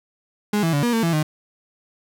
35% pulse tone with pitch steps, 208 / 164.6 / 144 / 239.5 / 226.6 / 167.2 / 153.5 Hz, G#3 / E3 / D3 / A#3 / A#3 / E3 / D#3, +3 / -2 / -34 / +47 / -49 / +25 / -23 cents, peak -16 dBFS, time 0.53-1.23 s, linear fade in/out 5 ms, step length 100 ms, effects none

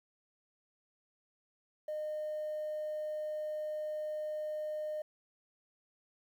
triangle tone, 611 Hz, D#5, 32 cents flat, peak -32 dBFS, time 1.88-5.02 s, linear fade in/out 5 ms, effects tanh soft clip ceiling -32 dBFS + 11-bit

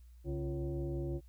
sine tone with frequency modulation, 140 Hz, C#3, 18 cents sharp, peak -34 dBFS, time 0.24-1.21 s, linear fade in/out 50 ms, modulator 206 Hz, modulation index 1.4, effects added 60 Hz sine -53 dBFS peak until 1.28 s + white hiss -75 dBFS RMS until 1.28 s

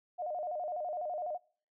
sine tone with vibrato, 662 Hz, E5, 7 cents sharp, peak -34 dBFS, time 0.18-1.38 s, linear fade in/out 20 ms, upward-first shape square, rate 12 Hz, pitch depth 140 cents each way, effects noise-tail reverb RT60 0.5 s tail -25 dB re dry

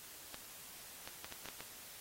clicks, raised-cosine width 0.2 ms, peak -27 dBFS, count 7, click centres 0.344 / 1.075 / 1.245 / 1.324 / 1.457 / 1.487 / 1.606 s, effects white hiss -53 dBFS RMS until 2 s + AAC 48 kbps

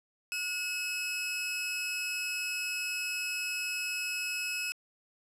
sawtooth tone pair together, 1448.7 / 2576 Hz, F#6 / E7, -37 / -41 cents, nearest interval minor seventh, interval 996 cents, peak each -39 / -29 dBFS, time 0.32-4.72 s, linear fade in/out 0 ms, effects low-pass 12000 Hz 12 dB/octave + 11-bit

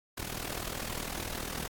pink noise with amplitude modulation, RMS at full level -34 dBFS, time 0.17-1.68 s, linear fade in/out 10 ms, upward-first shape sine, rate 39.9 Hz, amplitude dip 80%, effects AAC 64 kbps

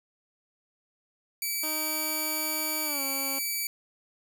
5% pulse tone, 2302 Hz, D7, 35 cents flat, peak -19 dBFS, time 1.42-3.67 s, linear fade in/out 2 ms
15% pulse tone with pitch glide, 310 to 273 Hz, D#4 to C#4, -6 to -26 cents, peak -29 dBFS, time 1.63-3.39 s, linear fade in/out 5 ms, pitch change -220 cents, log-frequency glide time 2.84-3.02 s
effects none

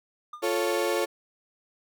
triangle tone with exponential decay, 1208 Hz, D6, 48 cents sharp, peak -32 dBFS, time 0.33-0.5 s, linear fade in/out 5 ms, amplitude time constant 36 ms
35% pulse chord, F augmented, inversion none, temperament equal, 349.2 / 440 / 554.4 Hz, F4 / A4 / C#5, 0 / 0 / 0 cents, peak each -27 dBFS, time 0.42-1.06 s, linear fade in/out 20 ms
effects none

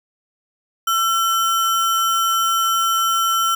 sine tone with sample-and-hold, 1347 Hz, E6, 37 cents sharp, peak -15 dBFS, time 0.87-3.55 s, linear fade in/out 5 ms, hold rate 4410 Hz, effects none

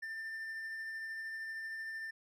triangle tone with tremolo, 1789 Hz, A6, 28 cents sharp, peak -37 dBFS, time 0.02-2.11 s, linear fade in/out 10 ms, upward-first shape triangle, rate 13 Hz, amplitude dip 25%, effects none

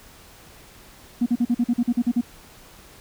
sine tone bursts, 240 Hz, B3, 49 cents flat, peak -15 dBFS, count 11, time 1.21-2.212 s, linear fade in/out 10 ms, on 52 ms, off 43 ms, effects tanh soft clip ceiling -13 dBFS + pink hiss -48 dBFS RMS until 3 s

